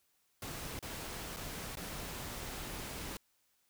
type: noise with dropouts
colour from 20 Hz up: pink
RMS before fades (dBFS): -43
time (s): 0.42-3.17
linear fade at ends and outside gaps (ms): 2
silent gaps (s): 0.791-0.826 / 1.364-1.368 / 1.755-1.77
effects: white hiss -75 dBFS RMS until 3.69 s